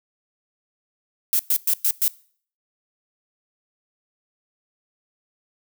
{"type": "noise bursts", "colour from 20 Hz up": "violet", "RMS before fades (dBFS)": -19, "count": 5, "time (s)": [1.33, 2.08], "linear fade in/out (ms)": 0, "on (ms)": 62, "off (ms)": 110, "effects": ["noise-tail reverb RT60 0.5 s tail -22 dB re dry"]}